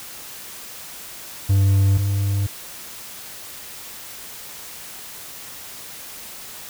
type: tone pair in turn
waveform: triangle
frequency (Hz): 98 / 99.48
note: G2 / G2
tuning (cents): 0 / +26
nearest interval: unison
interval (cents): 26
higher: second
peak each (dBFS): -11 / -16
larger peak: first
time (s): 1.49-1.98 / 1.98-2.47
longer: neither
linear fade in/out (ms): 10
effects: white hiss -37 dBFS RMS until 6.69 s